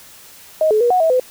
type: tone with pitch steps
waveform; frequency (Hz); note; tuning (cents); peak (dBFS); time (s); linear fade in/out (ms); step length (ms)
sine; 627 / 429.3 / 480 / 733 / 647 / 507; D#5 / A4 / B4 / F#5 / E5 / B4; +13 / -43 / -49 / -16 / -32 / +45; -11; 0.61-1.198; 2; 98
effects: white hiss -42 dBFS RMS until 1.3 s